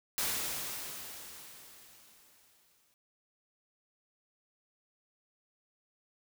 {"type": "noise with exponential decay", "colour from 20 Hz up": "white", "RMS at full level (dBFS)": -32, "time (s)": [0.18, 2.94], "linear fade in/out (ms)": 0, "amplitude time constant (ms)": 600, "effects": []}